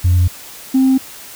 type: tone pair in turn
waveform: sine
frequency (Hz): 88.8 / 263.3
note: F2 / C4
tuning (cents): +29 / +11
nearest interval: octave + perfect fifth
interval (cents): 1882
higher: second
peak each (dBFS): -7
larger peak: neither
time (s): 0.04-0.28 / 0.74-0.98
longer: neither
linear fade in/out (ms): 10
effects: tanh soft clip ceiling -6 dBFS + white hiss -35 dBFS RMS until 1.35 s